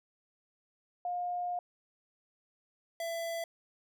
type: tone pair in turn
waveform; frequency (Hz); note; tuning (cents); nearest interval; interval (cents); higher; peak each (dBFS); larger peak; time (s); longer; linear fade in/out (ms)
sine / square; 711 / 668.5; F5 / E5; +31 / +24; minor second; 107; first; -32 / -35; first; 1.05-1.59 / 3-3.44; first; 2
effects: none